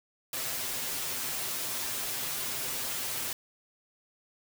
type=noise with comb filter; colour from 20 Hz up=white; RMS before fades=-34 dBFS; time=0.33-3.33 s; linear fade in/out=2 ms; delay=7.7 ms; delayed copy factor=+0.75; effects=none